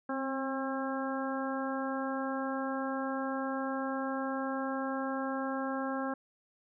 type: harmonic tone with a mistuned harmonic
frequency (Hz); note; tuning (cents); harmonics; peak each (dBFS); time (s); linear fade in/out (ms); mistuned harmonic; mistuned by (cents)
268.6; C4; +46; 1 / 2 / 3 / 4 / 5 / 6; -35 / -38 / -40 / -41 / -42 / -43; 0.09-6.14; 5; 1; -24
effects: none